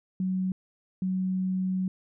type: tone pair in turn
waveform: sine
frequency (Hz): 186.6 / 186.6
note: F#3 / F#3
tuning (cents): +15 / +15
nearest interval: unison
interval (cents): 0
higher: neither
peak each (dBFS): -25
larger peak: neither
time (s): 0.2-0.52 / 1.02-1.88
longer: second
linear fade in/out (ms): 2
effects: none